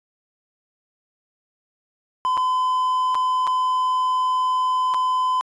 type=tone with dropouts; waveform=triangle; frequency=1017 Hz; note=C6; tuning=50 cents flat; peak=-16 dBFS; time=2.25-5.41 s; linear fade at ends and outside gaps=0 ms; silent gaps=2.371-2.376 / 3.146-3.152 / 3.469-3.474 / 4.939-4.944 s; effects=resampled to 22050 Hz